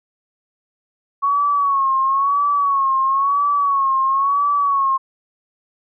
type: tone with vibrato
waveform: sine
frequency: 1108.7 Hz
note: C#6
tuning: in tune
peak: -14 dBFS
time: 1.22-4.98 s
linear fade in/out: 20 ms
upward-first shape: sine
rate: 0.99 Hz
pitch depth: 69 cents each way
effects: none